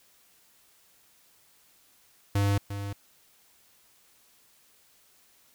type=tone with echo; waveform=square; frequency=100.4 Hz; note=G2; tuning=42 cents sharp; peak=-23 dBFS; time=2.35-2.58 s; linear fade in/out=5 ms; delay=350 ms; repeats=1; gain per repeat=-10 dB; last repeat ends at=2.93 s; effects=white hiss -62 dBFS RMS until 5.54 s